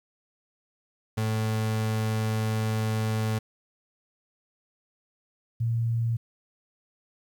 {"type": "tone pair in turn", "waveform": ["35% pulse", "sine"], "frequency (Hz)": [109.7, 115.71], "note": ["A2", "A#2"], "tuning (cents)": [-5, -12], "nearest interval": "minor second", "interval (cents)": 93, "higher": "second", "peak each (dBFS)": [-23, -23], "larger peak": "neither", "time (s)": [[1.17, 3.39], [5.6, 6.17]], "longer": "first", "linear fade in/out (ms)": 10, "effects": ["10-bit"]}